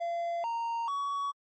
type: tone with pitch steps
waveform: triangle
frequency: 684 / 927 / 1126 Hz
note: F5 / A#5 / C#6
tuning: -36 / -10 / +27 cents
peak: -28 dBFS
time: 0-1.32 s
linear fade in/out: 20 ms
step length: 440 ms
effects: MP3 32 kbps